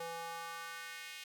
square tone with high-pass filter sweep, 166.8 Hz, E3, 21 cents sharp, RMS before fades -45 dBFS, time 0-1.24 s, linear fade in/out 5 ms, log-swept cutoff 580 to 2600 Hz, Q 1.9, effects 11-bit

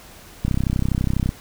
click train, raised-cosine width 5 ms, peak -8 dBFS, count 28, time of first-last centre 0.45-1.291 s, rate 32.1 Hz, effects pink hiss -44 dBFS RMS until 1.4 s

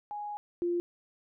sine tone pair in turn, 830 / 348 Hz, G#5 / F4, -1 / -6 cents, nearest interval octave + minor third, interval 1505 cents, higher first, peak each -35 / -27 dBFS, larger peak second, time 0.11-0.37 / 0.62-0.8 s, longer first, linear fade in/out 0 ms, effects none

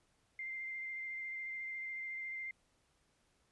sine tone with vibrato, 2093 Hz, C7, in tune, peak -40 dBFS, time 0.39-2.51 s, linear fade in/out 2 ms, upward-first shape square, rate 14 Hz, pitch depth 11 cents each way, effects pink hiss -75 dBFS RMS until 3.51 s + resampled to 24000 Hz

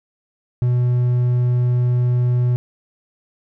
triangle tone, 123.1 Hz, B2, 5 cents flat, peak -12 dBFS, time 0.62-2.56 s, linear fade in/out 0 ms, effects none

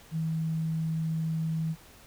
sine tone, 160.6 Hz, E3, 45 cents flat, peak -27 dBFS, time 0.11-1.76 s, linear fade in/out 50 ms, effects pink hiss -54 dBFS RMS until 2.06 s

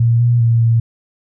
sine tone with pitch steps, 116.8 / 119.8 / 116 / 115.2 Hz, A#2 / A#2 / A#2 / A#2, +4 / +48 / -8 / -20 cents, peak -9 dBFS, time 0-0.8 s, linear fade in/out 5 ms, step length 200 ms, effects none

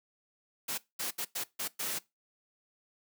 white noise bursts at uneven times, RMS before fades -35 dBFS, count 6, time 0.68-0.78 / 0.99-1.11 / 1.18-1.25 / 1.35-1.44 / 1.59-1.68 / 1.79-1.99 s, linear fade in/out 10 ms, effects noise-tail reverb RT60 0.2 s tail -20 dB re dry + high-pass 150 Hz 12 dB/octave

